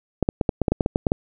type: clicks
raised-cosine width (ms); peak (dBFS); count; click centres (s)
2; -5; 12; 0.227 / 0.289 / 0.412 / 0.492 / 0.617 / 0.682 / 0.72 / 0.808 / 0.861 / 0.959 / 1.068 / 1.119
effects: none